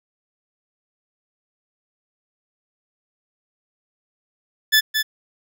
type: tone with echo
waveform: 20% pulse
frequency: 1738 Hz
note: A6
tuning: 22 cents flat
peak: -7 dBFS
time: 4.72-4.81 s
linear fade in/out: 20 ms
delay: 220 ms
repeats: 1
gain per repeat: -6 dB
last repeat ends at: 5.03 s
effects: none